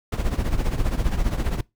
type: noise with tremolo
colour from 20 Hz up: brown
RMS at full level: -19 dBFS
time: 0.12-1.61 s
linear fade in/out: 5 ms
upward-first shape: triangle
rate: 15 Hz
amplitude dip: 80%
effects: noise-tail reverb RT60 0.2 s tail -23 dB re dry